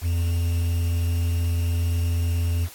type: tone with quantisation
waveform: triangle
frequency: 85.1 Hz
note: F2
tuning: 44 cents flat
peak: -18 dBFS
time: 0.01-2.69 s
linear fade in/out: 50 ms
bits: 7
effects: white hiss -44 dBFS RMS until 2.74 s + AAC 64 kbps